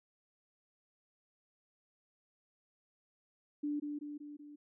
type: tone with echo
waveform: sine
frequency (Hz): 293.7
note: D4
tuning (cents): 0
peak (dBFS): -33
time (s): 3.63-3.8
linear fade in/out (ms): 10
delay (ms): 190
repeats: 4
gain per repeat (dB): -4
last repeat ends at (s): 4.56
effects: none